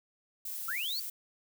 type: noise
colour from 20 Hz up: violet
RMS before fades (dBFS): -39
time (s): 0.45-1.1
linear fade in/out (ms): 5
type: linear sweep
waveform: sine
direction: up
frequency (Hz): 1266 to 4651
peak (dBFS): -33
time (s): 0.68-1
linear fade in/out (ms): 5
effects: none